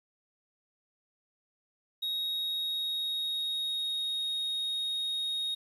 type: tone with pitch glide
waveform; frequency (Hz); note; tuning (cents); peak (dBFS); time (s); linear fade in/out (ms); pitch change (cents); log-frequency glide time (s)
triangle; 3772 to 3739; A#7 to A#7; +20 to +4; -29; 2.02-5.55; 10; -16; 2.13-4.39
effects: 10-bit